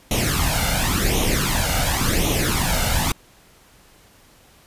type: noise with flanger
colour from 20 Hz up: pink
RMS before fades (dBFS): -20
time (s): 0.11-3.12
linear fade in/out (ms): 2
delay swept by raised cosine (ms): 0.31 to 1.41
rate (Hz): 0.92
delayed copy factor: +0.7
effects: pink hiss -52 dBFS RMS until 4.66 s + resampled to 32000 Hz